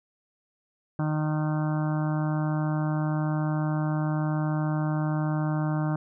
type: harmonic tone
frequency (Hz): 153.5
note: D#3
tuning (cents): -23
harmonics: 1 / 2 / 4 / 5 / 6 / 7 / 8 / 9 / 10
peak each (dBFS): -25 / -31 / -37 / -39 / -41 / -42 / -43 / -44 / -45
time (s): 0.99-5.96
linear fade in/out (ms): 2
effects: none